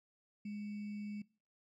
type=tone with sample-and-hold; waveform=sine; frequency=207.7 Hz; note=G#3; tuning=in tune; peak=-40 dBFS; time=0.45-1.22 s; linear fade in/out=5 ms; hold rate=2450 Hz; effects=noise-tail reverb RT60 0.4 s tail -22 dB re dry + low-pass 4000 Hz 12 dB/octave